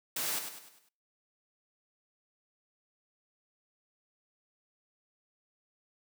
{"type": "noise with echo", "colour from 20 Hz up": "white", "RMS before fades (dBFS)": -34, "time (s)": [0.16, 0.39], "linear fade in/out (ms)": 5, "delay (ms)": 100, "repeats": 5, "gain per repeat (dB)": -7, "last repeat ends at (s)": 0.89, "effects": ["noise-tail reverb RT60 0.5 s tail -26 dB re dry", "high-pass 150 Hz 12 dB/octave"]}